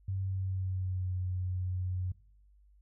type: tone with pitch glide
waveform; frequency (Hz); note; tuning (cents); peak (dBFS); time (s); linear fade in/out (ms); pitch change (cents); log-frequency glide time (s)
sine; 95.9 to 91.57; G2 to F#2; -37 to -17; -31; 0.08-2.12; 5; -80; 0.2-1.15
effects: noise-tail reverb RT60 0.6 s tail -20 dB re dry + added 50 Hz sine -59 dBFS peak until 2.81 s